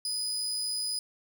30% pulse tone, 4978 Hz, D#8, in tune, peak -27 dBFS, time 0.05-0.99 s, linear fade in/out 2 ms, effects none

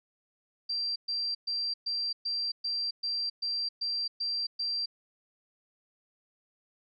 sine tone bursts, 4716 Hz, D8, 6 cents sharp, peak -29 dBFS, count 11, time 0.69-4.86 s, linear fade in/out 10 ms, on 270 ms, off 120 ms, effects none

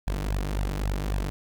sawtooth tone with flanger, 49 Hz, G1, in tune, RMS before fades -28 dBFS, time 0.07-1.3 s, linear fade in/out 0 ms, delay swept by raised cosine 1.1 to 6.8 ms, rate 3.7 Hz, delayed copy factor +0.9, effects none

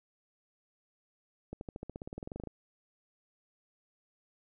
accelerating click train, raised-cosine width 2 ms, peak -27 dBFS, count 18, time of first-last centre 1.53-2.473 s, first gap 81 ms, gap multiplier 0.95, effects none

